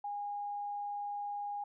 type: tone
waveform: sine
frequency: 818 Hz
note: G#5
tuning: 26 cents flat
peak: -36 dBFS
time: 0.04-1.64 s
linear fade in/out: 5 ms
effects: none